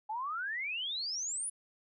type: exponential sweep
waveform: sine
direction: up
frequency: 830.6 to 10170 Hz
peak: -34 dBFS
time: 0.09-1.5 s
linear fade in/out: 10 ms
effects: none